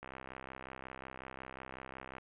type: click train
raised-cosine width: 0.5 ms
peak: -30 dBFS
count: 142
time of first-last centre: 0.03-2.183 s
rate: 65.5 Hz
effects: resampled to 8000 Hz + 12-bit